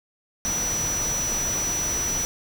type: tone in noise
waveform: sine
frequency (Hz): 5900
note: F#8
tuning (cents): -6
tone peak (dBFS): -24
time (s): 0.45-2.25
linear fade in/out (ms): 0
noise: pink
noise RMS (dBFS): -31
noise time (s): 0.45-2.25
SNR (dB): +4
effects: none